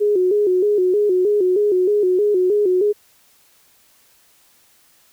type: tone with vibrato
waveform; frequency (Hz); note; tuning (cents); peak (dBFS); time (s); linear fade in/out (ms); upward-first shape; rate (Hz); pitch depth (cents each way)
sine; 390; G4; -9; -13; 0-2.93; 20; square; 3.2; 110
effects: white hiss -55 dBFS RMS until 5.12 s